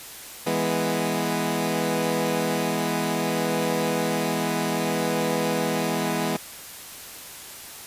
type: chord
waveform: 15% pulse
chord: E major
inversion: none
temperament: equal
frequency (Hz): 164.81 / 207.7 / 246.9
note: E3 / G#3 / B3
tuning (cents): 0 / 0 / 0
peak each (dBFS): -21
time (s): 0.46-6.37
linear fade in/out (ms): 10
effects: white hiss -40 dBFS RMS until 7.86 s + resampled to 32000 Hz